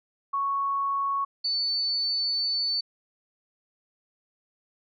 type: tone pair in turn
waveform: sine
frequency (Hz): 1108.7 / 4497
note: C#6 / C#8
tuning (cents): 0 / +24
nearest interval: 2 octaves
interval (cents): 2424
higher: second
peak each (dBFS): -24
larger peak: neither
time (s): 0.33-1.25 / 1.44-2.81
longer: second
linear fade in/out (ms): 10
effects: none